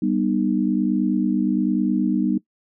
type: chord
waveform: sine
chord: G augmented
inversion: none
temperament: just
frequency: 196 / 245 / 306.2 Hz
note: G3 / B3 / D#4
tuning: 0 / -14 / -28 cents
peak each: -22 dBFS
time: 0.02-2.38 s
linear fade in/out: 5 ms
effects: noise-tail reverb RT60 0.1 s tail -20 dB re dry